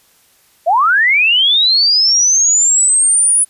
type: linear sweep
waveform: sine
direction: up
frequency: 614 to 9956 Hz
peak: -8 dBFS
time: 0.66-3.45 s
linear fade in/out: 20 ms
effects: white hiss -52 dBFS RMS until 3.49 s + resampled to 32000 Hz